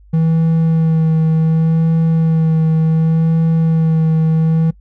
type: tone with vibrato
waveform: triangle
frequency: 161.3 Hz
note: E3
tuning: 37 cents flat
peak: -8 dBFS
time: 0.13-4.71 s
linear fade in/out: 10 ms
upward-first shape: sine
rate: 0.68 Hz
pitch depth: 18 cents each way
effects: noise-tail reverb RT60 0.1 s tail -23 dB re dry + added 50 Hz sine -41 dBFS peak until 4.8 s